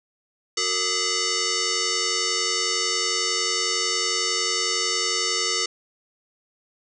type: tone with frequency modulation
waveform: sine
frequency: 460 Hz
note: A#4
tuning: 23 cents flat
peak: -21 dBFS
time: 0.57-5.66 s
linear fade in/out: 5 ms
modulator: 829 Hz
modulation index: 7.8
effects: none